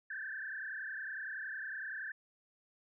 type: tone with frequency modulation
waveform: sine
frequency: 1652 Hz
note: G#6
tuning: 10 cents flat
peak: -39 dBFS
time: 0.1-2.12 s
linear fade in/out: 5 ms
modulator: 30.8 Hz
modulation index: 4.1
effects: none